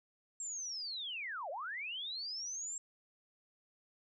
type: linear two-way sweep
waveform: sine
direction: down then up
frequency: 7560 to 522 to 7560 Hz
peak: -39 dBFS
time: 0.4-2.78 s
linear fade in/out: 2 ms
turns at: 1.5 s
effects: none